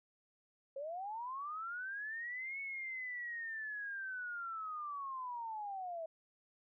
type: linear two-way sweep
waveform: sine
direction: up then down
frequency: 530 to 2217 to 636 Hz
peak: -40 dBFS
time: 0.76-6.06 s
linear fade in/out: 5 ms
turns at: 2.6 s
effects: none